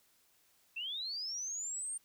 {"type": "linear sweep", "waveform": "sine", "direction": "up", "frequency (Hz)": [2619, 8870], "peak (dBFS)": -37, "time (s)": [0.76, 1.98], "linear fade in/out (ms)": 10, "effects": ["white hiss -70 dBFS RMS until 2.04 s"]}